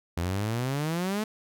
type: exponential sweep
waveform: sawtooth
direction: up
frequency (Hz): 82.41 to 220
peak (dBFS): -23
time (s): 0.17-1.24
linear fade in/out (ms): 5
effects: none